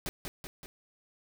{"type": "noise with echo", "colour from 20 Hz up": "pink", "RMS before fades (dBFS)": -35, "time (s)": [0.06, 0.09], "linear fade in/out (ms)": 0, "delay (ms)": 190, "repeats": 3, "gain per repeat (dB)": -4, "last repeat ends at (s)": 0.66, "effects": []}